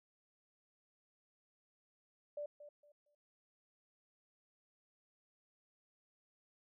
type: tone with echo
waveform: sine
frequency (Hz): 587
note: D5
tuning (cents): -1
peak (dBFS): -40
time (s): 2.37-2.46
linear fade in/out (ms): 5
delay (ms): 230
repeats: 3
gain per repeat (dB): -12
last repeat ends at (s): 3.15
effects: none